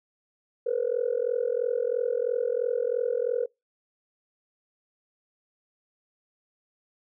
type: tone with amplitude modulation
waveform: sine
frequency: 483.9 Hz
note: B4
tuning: 35 cents flat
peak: -19 dBFS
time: 0.66-3.46 s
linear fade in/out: 10 ms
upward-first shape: sine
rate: 43 Hz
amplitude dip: 100%
effects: noise-tail reverb RT60 0.2 s tail -25 dB re dry + tanh soft clip ceiling -16 dBFS